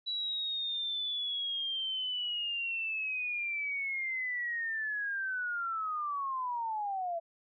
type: linear sweep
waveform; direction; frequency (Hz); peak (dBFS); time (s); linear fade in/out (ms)
sine; down; 3939 to 659.3; -32; 0.06-7.2; 20
effects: none